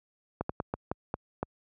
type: slowing click train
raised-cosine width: 1 ms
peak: -16 dBFS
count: 7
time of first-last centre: 0.41-1.429 s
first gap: 84 ms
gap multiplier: 1.28
effects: high-pass 60 Hz 12 dB/octave